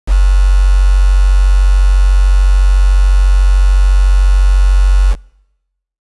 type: tone with quantisation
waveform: sine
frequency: 46.93 Hz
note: F#1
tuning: 25 cents sharp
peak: -4 dBFS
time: 0.07-5.16 s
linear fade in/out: 50 ms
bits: 4
effects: noise-tail reverb RT60 0.9 s tail -25 dB re dry + resampled to 24000 Hz